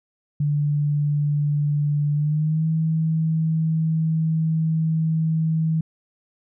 sine tone with pitch glide, 146.83 to 160.12 Hz, D3 to D#3, 0 to +50 cents, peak -18 dBFS, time 0.4-5.81 s, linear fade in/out 5 ms, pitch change +150 cents, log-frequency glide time 2.13-2.66 s, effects none

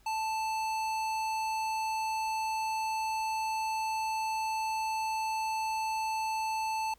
sine tone with hard clipping, 880 Hz, A5, in tune, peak -32 dBFS, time 0.06-6.94 s, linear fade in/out 5 ms, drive 17 dB, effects added 50 Hz sine -62 dBFS peak until 6.98 s + pink hiss -65 dBFS RMS until 6.98 s

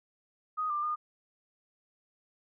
sine tone with pitch steps, 1247 / 1189 / 1219 Hz, D#6 / D6 / D#6, +3 / +21 / -36 cents, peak -29 dBFS, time 0.57-0.96 s, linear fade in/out 20 ms, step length 130 ms, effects none

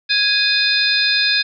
harmonic tone with a mistuned harmonic, 829 Hz, G#5, 3 cents flat, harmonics 2 / 3 / 4 / 5 / 6, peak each -20 / -20 / -20 / -20 / -20 dBFS, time 0.09-1.43 s, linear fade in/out 20 ms, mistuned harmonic 4, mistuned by +140 cents, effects none

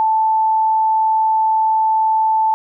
sine tone, 879 Hz, A5, 2 cents flat, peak -12 dBFS, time 0-2.54 s, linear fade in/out 0 ms, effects none

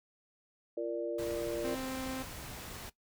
sine chord, Bb major, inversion second, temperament equal with one note detuned, 343.6 / 466.2 / 587.3 Hz, F4 / Bb4 / D5, -28 / 0 / 0 cents, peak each -37 dBFS, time 0.77-1.75 s, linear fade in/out 5 ms
pink noise, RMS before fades -45 dBFS, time 1.18-2.9 s, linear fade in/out 10 ms
sawtooth tone, 261.6 Hz, C4, in tune, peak -33 dBFS, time 1.64-2.23 s, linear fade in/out 10 ms
effects noise-tail reverb RT60 0.1 s tail -17 dB re dry

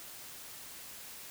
silence, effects white hiss -48 dBFS RMS until 1.3 s

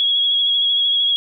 sine tone with vibrato, 3322 Hz, G#7, in tune, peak -14 dBFS, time 0-1.16 s, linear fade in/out 0 ms, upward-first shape sine, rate 13 Hz, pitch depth 25 cents each way, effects none

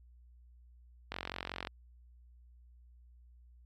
click train, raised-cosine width 0.3 ms, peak -21 dBFS, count 26, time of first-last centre 1.12-1.672 s, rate 45.3 Hz, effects added 60 Hz sine -56 dBFS peak until 3.65 s + MP3 96 kbps

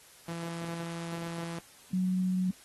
sawtooth / sine tone pair in turn, 168.2 / 184.61 Hz, E3 / F#3, +35 / -4 cents, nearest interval major second, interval 161 cents, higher second, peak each -32 / -26 dBFS, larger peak second, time 0.28-1.59 / 1.93-2.51 s, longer first, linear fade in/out 5 ms, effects white hiss -56 dBFS RMS until 2.64 s + AAC 32 kbps

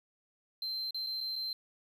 triangle tone with dropouts, 4117 Hz, C8, 29 cents flat, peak -33 dBFS, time 0.62-1.53 s, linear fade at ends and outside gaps 2 ms, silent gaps 0.908-0.945 / 1.065-1.069 / 1.206-1.21 / 1.357-1.361 s, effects none

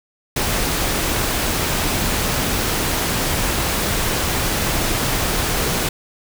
pink noise, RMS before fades -20 dBFS, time 0.36-5.89 s, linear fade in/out 5 ms, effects none

